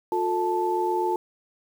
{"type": "tone cluster", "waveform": "sine", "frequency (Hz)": [358.3, 446.1, 876], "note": ["F4", "A4", "A5"], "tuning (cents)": [44, 24, -8], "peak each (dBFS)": [-25, -31, -25], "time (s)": [0.12, 1.16], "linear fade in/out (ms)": 2, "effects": ["8-bit"]}